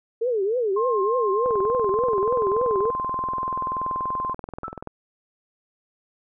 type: tone with vibrato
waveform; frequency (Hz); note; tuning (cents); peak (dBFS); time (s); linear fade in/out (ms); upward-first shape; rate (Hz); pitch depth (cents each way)
sine; 440; A4; 0; -20; 0.21-2.91; 10; triangle; 3.4; 280
type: tone with pitch glide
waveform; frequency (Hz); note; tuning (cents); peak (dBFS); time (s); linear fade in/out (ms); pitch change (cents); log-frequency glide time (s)
sine; 1062 to 1044.4; C6 to C6; +25 to -3; -24; 0.76-4.34; 10; -28; 1.09-2.42
type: click train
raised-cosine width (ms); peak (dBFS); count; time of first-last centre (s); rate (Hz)
1; -19; 72; 1.46-4.873; 20.8
type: tone with exponential decay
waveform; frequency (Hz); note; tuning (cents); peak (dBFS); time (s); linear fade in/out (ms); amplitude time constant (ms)
sine; 1318.5; E6; 0; -26; 4.64-4.81; 2; 35
effects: none